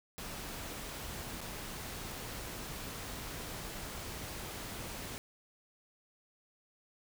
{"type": "noise with dropouts", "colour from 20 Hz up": "pink", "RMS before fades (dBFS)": -43, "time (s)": [0.18, 5.18], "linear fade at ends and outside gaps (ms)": 0, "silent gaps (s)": [1.407, 1.414], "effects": []}